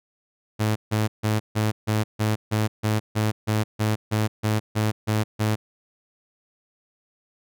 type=tone bursts; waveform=sawtooth; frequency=107.8 Hz; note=A2; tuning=35 cents flat; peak=-16 dBFS; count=16; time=0.59-5.56 s; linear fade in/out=20 ms; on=170 ms; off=150 ms; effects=none